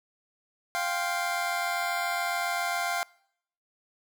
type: chord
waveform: 25% pulse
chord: F suspended second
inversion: none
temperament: just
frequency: 698.5 / 785.8 / 1047.7 Hz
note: F5 / G5 / C6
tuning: 0 / +4 / +2 cents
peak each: -26 / -30 / -32 dBFS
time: 0.75-3.03 s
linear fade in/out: 0 ms
effects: noise-tail reverb RT60 0.7 s tail -25 dB re dry